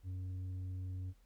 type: tone with tanh clipping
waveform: triangle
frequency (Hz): 92.5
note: F#2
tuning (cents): 0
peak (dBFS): -40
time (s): 0.03-1.14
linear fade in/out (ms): 50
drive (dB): 9
effects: added 41 Hz sine -63 dBFS peak until 1.25 s + pink hiss -75 dBFS RMS until 1.25 s